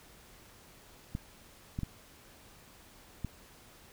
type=clicks; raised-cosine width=5 ms; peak=-22 dBFS; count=4; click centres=1.151 / 1.789 / 1.833 / 3.247 s; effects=pink hiss -57 dBFS RMS until 3.92 s